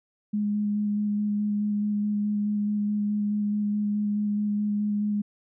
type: tone with vibrato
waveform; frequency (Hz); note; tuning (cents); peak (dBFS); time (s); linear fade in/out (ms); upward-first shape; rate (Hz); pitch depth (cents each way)
sine; 207.7; G#3; 0; -23; 0.33-5.22; 10; square; 4.7; 10
effects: none